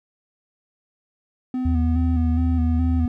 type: tone with vibrato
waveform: triangle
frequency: 249.4 Hz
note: B3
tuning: 17 cents sharp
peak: -20 dBFS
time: 1.54-3.08 s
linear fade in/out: 2 ms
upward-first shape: square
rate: 2.4 Hz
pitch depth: 35 cents each way
type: tone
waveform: sine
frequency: 79.5 Hz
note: D#2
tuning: 38 cents sharp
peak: -18 dBFS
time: 1.65-3.06 s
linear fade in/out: 5 ms
effects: none